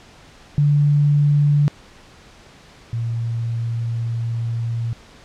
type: tone pair in turn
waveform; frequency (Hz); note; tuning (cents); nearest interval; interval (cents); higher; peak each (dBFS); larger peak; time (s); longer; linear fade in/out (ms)
sine; 145.7 / 116.01; D3 / A#2; -13 / -8; major third; 395; first; -12 / -20; first; 0.58-1.68 / 2.93-4.93; second; 0
effects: pink hiss -46 dBFS RMS until 5.24 s + low-pass 6000 Hz 12 dB/octave